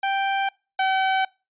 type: tone pair in turn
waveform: sawtooth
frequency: 784 / 763.9 Hz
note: G5 / G5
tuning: 0 / -45 cents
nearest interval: unison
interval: 45 cents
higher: first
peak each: -17 / -15 dBFS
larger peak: second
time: 0.03-0.49 / 0.79-1.25 s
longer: neither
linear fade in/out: 5 ms
effects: noise-tail reverb RT60 0.3 s tail -25 dB re dry + resampled to 8000 Hz